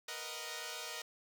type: chord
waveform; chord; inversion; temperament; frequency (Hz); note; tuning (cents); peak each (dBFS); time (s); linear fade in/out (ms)
5% pulse; B major seventh; third; equal; 466.2 / 493.9 / 622.3 / 740; A#4 / B4 / D#5 / F#5; 0 / 0 / 0 / 0; -35 / -38 / -34 / -38; 0.08-1.02; 5
effects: none